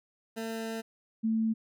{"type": "tone pair in turn", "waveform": ["20% pulse", "sine"], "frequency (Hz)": [224.7, 222.5], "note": ["A3", "A3"], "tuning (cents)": [37, 20], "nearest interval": "unison", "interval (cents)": 17, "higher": "first", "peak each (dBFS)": [-29, -25], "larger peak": "second", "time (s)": [[0.36, 0.82], [1.23, 1.54]], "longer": "first", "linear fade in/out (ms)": 20, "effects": []}